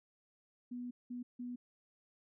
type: tone bursts at uneven times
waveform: sine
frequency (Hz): 245.3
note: B3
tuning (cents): -12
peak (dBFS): -40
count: 3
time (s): 0.71-0.91 / 1.1-1.23 / 1.39-1.56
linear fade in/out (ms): 10
effects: none